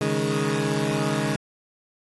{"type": "chord", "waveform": "20% pulse", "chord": "C# suspended second", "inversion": "none", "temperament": "equal", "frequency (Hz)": [138.59, 155.56, 207.7], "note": ["C#3", "D#3", "G#3"], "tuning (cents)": [0, 0, 0], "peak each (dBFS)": -22, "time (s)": [0.01, 1.36], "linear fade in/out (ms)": 2, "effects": ["AAC 32 kbps"]}